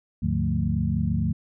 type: tone cluster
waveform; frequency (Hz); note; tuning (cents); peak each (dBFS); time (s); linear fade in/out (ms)
sine; 76.2 / 103 / 148.6 / 177.7 / 221.8; D#2 / G#2 / D3 / F3 / A3; -36 / -14 / +21 / +30 / +14; -28; 0.22-1.33; 10
effects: none